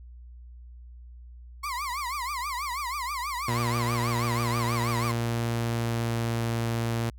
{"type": "tone with vibrato", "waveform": "35% pulse", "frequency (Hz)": 1072, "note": "C6", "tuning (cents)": 42, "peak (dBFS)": -28, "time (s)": [1.63, 5.12], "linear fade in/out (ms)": 10, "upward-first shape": "triangle", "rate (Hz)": 6.2, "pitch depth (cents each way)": 230}
{"type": "tone with pitch glide", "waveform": "sawtooth", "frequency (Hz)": [118.4, 115.9], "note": ["A#2", "A#2"], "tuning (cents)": [27, -10], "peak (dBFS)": -22, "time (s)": [3.48, 7.1], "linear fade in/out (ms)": 5, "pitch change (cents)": -37, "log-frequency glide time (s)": [3.86, 6.48]}
{"effects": ["added 60 Hz sine -43 dBFS peak until 7.18 s"]}